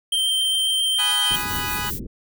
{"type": "tone with vibrato", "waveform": "square", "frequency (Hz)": 3136, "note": "G7", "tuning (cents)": 0, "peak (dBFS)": -19, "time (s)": [0.12, 1.36], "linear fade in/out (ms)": 5, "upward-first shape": "triangle", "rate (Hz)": 7.4, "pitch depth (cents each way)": 11}
{"type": "chord", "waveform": "20% pulse", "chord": "G# minor seventh", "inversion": "none", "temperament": "equal", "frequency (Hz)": [830.6, 987.8, 1244.5, 1480], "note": ["G#5", "B5", "D#6", "F#6"], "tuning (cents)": [0, 0, 0, 0], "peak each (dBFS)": -26, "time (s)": [0.98, 1.91], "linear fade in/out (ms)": 20}
{"type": "low-pass noise", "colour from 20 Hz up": "pink", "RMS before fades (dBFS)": -33, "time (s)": [1.3, 2.07], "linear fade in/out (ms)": 10, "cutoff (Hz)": 430, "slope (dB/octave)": 48}
{"type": "noise with tremolo", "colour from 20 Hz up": "violet", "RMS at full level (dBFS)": -28, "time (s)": [1.33, 2], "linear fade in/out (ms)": 20, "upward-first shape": "triangle", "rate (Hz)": 5.6, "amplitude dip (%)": 65}
{"effects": []}